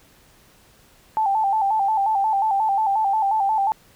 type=tone with vibrato; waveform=sine; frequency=830.6 Hz; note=G#5; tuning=in tune; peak=-17 dBFS; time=1.17-3.72 s; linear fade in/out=0 ms; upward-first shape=square; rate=5.6 Hz; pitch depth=90 cents each way; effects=pink hiss -54 dBFS RMS until 3.95 s